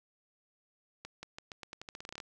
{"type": "accelerating click train", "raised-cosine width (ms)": 0.2, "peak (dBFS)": -26, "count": 16, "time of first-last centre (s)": [1.05, 2.202], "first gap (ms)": 180, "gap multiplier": 0.86, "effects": []}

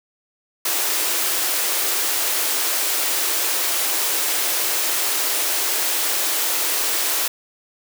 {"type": "high-pass noise", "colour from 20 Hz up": "white", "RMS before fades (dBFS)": -21, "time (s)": [0.65, 7.28], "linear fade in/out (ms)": 5, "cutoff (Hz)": 290, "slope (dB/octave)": 96, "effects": []}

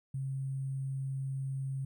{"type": "tone with sample-and-hold", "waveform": "sine", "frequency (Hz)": 134.7, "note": "C#3", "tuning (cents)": -49, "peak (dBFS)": -33, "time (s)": [0.14, 1.85], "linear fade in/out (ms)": 5, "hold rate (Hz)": 8820, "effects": []}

